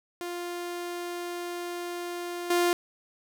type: tone with level steps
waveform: sawtooth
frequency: 350 Hz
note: F4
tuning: 4 cents sharp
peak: -29 / -18 dBFS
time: 0.21-2.73 s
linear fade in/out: 0 ms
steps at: 2.5 s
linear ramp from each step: 5 ms
effects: none